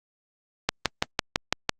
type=click train; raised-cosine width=0.2 ms; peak=-3 dBFS; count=7; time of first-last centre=0.69-1.693 s; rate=5.98 Hz; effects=Opus 48 kbps